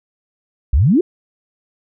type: exponential sweep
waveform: sine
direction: up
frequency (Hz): 54.6 to 392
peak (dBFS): -9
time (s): 0.73-1.01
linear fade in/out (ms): 5
effects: none